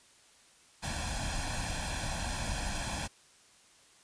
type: noise with comb filter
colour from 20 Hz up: pink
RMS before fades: -35 dBFS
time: 0.82-3.08 s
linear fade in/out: 20 ms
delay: 1.2 ms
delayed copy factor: +0.8
effects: white hiss -61 dBFS RMS until 4.03 s + resampled to 22050 Hz